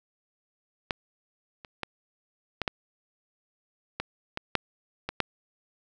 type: clicks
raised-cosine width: 0.3 ms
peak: -11 / -27 / -15 / -12 / -10 / -14 / -15 / -6 / -15 / -7 dBFS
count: 10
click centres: 0.908 / 1.648 / 1.833 / 2.617 / 2.678 / 4 / 4.374 / 4.553 / 5.09 / 5.203 s
effects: none